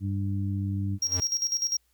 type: harmonic tone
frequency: 98.5 Hz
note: G2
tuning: 9 cents sharp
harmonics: 1 / 2 / 3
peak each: -27 / -33 / -37 dBFS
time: 0-0.99 s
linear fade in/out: 50 ms
type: tone with exponential growth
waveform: square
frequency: 90.2 Hz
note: F#2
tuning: 44 cents flat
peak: -26 dBFS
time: 0.98-1.2 s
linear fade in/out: 0 ms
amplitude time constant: 46 ms
type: tone with tremolo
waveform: triangle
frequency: 5610 Hz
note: F8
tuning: 7 cents sharp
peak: -22 dBFS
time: 1.02-1.77 s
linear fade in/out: 5 ms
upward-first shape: square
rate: 10 Hz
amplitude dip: 70%
effects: added 60 Hz sine -70 dBFS peak until 1.93 s + white hiss -71 dBFS RMS until 1.93 s